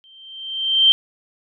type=tone with exponential growth; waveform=sine; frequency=3136 Hz; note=G7; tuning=in tune; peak=-7 dBFS; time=0.04-0.92 s; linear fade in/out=0 ms; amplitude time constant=190 ms; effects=none